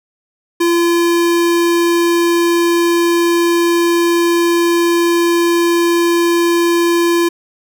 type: tone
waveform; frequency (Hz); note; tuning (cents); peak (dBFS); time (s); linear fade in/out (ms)
square; 341.8; F4; -37; -11; 0.6-7.29; 10
effects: none